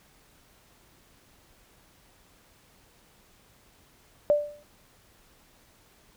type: tone with exponential decay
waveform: sine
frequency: 589 Hz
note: D5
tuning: 5 cents sharp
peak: -15 dBFS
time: 4.3-4.63 s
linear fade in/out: 0 ms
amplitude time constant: 71 ms
effects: pink hiss -60 dBFS RMS until 6.16 s